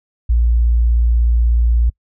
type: tone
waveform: sine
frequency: 58.27 Hz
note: A#1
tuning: in tune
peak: -10 dBFS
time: 0.29-1.9 s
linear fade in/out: 10 ms
effects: noise-tail reverb RT60 0.1 s tail -26 dB re dry